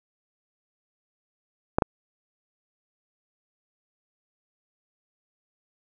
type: clicks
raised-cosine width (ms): 1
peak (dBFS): -5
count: 2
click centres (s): 1.785 / 1.822
effects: none